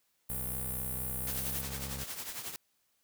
white high-pass noise, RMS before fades -38 dBFS, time 0.29-1.62 s, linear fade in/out 10 ms, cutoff 8900 Hz, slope 48 dB/octave
20% pulse tone with pitch glide, 64.1 to 67.44 Hz, C2 to C#2, -35 to -47 cents, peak -35 dBFS, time 0.3-2.04 s, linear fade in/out 0 ms, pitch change +88 cents, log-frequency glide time 1.15-1.67 s
white noise with tremolo, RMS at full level -38 dBFS, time 1.27-2.56 s, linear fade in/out 0 ms, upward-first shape triangle, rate 11 Hz, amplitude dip 70%
effects white hiss -75 dBFS RMS until 3.03 s

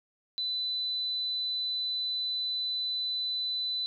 sine tone, 4000 Hz, B7, 21 cents sharp, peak -29 dBFS, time 0.38-3.86 s, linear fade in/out 0 ms, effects none

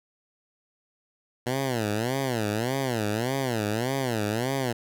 10% pulse tone with vibrato, 119.2 Hz, A#2, 39 cents sharp, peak -17 dBFS, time 1.46-4.73 s, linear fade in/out 10 ms, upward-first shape sine, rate 1.7 Hz, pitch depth 240 cents each way, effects none

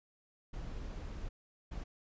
brown noise bursts at uneven times, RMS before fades -42 dBFS, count 2, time 0.53-1.29 / 1.71-1.84 s, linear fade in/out 10 ms, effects resampled to 16000 Hz

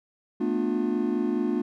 triangle chord, B half-diminished seventh, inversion third, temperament just, 222.2 / 246.9 / 296.3 / 355.6 Hz, A3 / B3 / D4 / F4, +17 / 0 / +15 / +31 cents, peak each -27 dBFS, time 0.4-1.62 s, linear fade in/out 10 ms, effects none

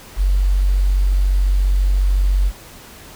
sine tone with quantisation, 47.14 Hz, F#1, 33 cents sharp, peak -12 dBFS, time 0.16-2.52 s, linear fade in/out 50 ms, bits 7, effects pink hiss -40 dBFS RMS until 3.15 s

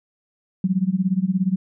sine tone with tremolo, 187.4 Hz, F#3, 22 cents sharp, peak -14 dBFS, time 0.64-1.56 s, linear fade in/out 2 ms, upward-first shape sine, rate 17 Hz, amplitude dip 90%, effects none

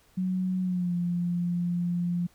sine tone with pitch glide, 185 to 174.62 Hz, F#3 to F3, 0 to 0 cents, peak -25 dBFS, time 0.17-2.27 s, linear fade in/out 10 ms, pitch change -100 cents, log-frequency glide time 0.61-0.94 s, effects pink hiss -62 dBFS RMS until 2.34 s

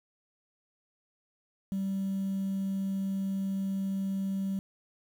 sine tone, 193.9 Hz, G3, 19 cents flat, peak -27 dBFS, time 1.72-4.59 s, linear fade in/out 0 ms, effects tanh soft clip ceiling -27 dBFS + 9-bit

